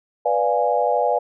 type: chord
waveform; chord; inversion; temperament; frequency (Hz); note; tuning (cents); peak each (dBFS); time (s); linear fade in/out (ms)
sine; B diminished seventh; none; equal; 493.9 / 587.3 / 698.5 / 830.6; B4 / D5 / F5 / Ab5; 0 / 0 / 0 / 0; -22; 0.25-1.19; 10
effects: none